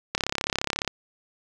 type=click train; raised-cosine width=0.2 ms; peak=-7 dBFS; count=26; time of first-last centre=0.15-0.877 s; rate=34.4 Hz; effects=none